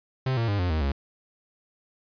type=tone with pitch steps; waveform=45% pulse; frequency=130.81 / 115.2 / 101.45 / 89.35 / 78.68 / 69.29 Hz; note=C3 / A#2 / G#2 / F2 / D#2 / C#2; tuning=0 / -20 / -40 / +40 / +20 / 0 cents; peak=-23 dBFS; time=0.26-0.92 s; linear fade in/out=5 ms; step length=110 ms; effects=resampled to 11025 Hz